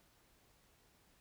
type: silence
effects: pink hiss -70 dBFS RMS until 1.2 s